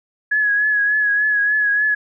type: tone with vibrato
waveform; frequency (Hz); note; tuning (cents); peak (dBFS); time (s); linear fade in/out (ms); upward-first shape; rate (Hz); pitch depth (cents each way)
sine; 1684; G#6; +24; -14; 0.31-1.95; 10; triangle; 3.4; 42
effects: none